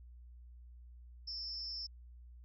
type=tone with amplitude modulation; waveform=sine; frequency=5274 Hz; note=E8; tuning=in tune; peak=-36 dBFS; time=1.27-1.87 s; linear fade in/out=10 ms; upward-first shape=sine; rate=270 Hz; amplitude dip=90%; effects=added 60 Hz sine -52 dBFS peak until 2.44 s